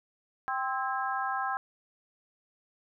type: harmonic tone with a mistuned harmonic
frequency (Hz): 261.6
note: C4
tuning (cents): 0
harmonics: 3 / 4 / 5 / 6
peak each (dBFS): -33 / -34 / -35 / -36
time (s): 0.48-1.57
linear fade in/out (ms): 0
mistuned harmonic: 6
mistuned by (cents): +59
effects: none